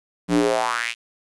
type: tone with high-pass filter sweep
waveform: square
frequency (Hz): 58.4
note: A#1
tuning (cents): +4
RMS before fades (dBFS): -21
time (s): 0.28-0.95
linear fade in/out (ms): 50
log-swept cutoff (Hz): 200 to 2900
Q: 3.9
effects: resampled to 24000 Hz + 8-bit